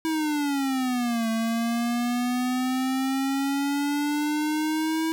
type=exponential two-way sweep; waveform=square; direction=down then up; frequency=323.7 to 224 to 323.7 Hz; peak=-24 dBFS; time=0.05-5.12 s; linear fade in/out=0 ms; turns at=1.29 s; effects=none